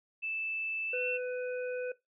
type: tone with pitch glide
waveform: sine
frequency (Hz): 2637 to 2696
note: E7 to E7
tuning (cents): 0 to +38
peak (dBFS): -33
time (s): 0.22-1.18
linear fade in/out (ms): 20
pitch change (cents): +38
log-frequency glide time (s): 0.87-1.01
type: harmonic tone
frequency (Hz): 499.5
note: B4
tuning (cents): +20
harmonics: 1 / 3 / 5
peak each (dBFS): -33 / -43 / -47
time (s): 0.93-1.92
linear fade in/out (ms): 5
effects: noise-tail reverb RT60 0.2 s tail -19 dB re dry